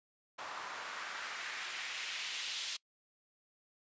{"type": "noise with band-pass filter sweep", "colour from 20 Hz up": "white", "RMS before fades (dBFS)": -42, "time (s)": [0.38, 2.77], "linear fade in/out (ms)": 10, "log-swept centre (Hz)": [940, 3700], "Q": 1.5, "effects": ["noise-tail reverb RT60 0.1 s tail -24 dB re dry", "resampled to 16000 Hz"]}